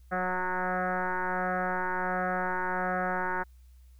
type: tone with frequency modulation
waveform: sine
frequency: 365.3 Hz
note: F#4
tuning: 22 cents flat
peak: -27 dBFS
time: 0.11-3.44 s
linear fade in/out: 20 ms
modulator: 183 Hz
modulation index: 7.5
effects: added 62 Hz sine -51 dBFS peak until 3.99 s + white hiss -71 dBFS RMS until 3.99 s